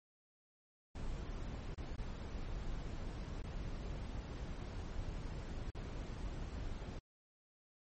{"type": "noise with dropouts", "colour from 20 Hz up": "brown", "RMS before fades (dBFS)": -43, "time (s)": [0.95, 6.99], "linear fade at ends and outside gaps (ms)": 5, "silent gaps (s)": [[1.747, 1.776], [1.962, 1.98], [3.422, 3.438], [5.705, 5.748]], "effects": ["MP3 32 kbps"]}